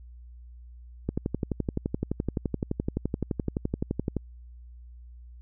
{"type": "click train", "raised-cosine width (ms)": 3, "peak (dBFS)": -14, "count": 37, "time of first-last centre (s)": [1.09, 4.167], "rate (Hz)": 11.7, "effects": ["added 60 Hz sine -44 dBFS peak until 5.41 s"]}